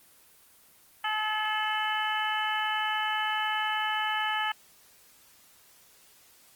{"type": "harmonic tone with a mistuned harmonic", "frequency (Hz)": 429.7, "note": "A4", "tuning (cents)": -41, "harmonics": [2, 3, 4, 5, 6, 7], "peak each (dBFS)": [-31, -34, -32, -38, -40, -34], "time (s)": [1.04, 4.52], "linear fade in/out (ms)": 5, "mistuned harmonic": 6, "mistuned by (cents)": 36, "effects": ["white hiss -58 dBFS RMS until 6.55 s", "Opus 24 kbps"]}